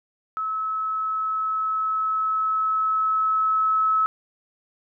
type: tone with level ramp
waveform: sine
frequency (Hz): 1295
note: E6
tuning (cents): -31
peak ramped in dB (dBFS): -24 to -17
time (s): 0.37-4.06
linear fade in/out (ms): 0
effects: none